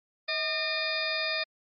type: harmonic tone with a mistuned harmonic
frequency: 607 Hz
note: D#5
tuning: 43 cents flat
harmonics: 1 / 2 / 3 / 4 / 6 / 7 / 8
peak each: -35 / -40 / -34 / -33 / -35 / -39 / -34 dBFS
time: 0.28-1.44 s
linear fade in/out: 10 ms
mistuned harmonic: 1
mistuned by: +85 cents
effects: MP3 32 kbps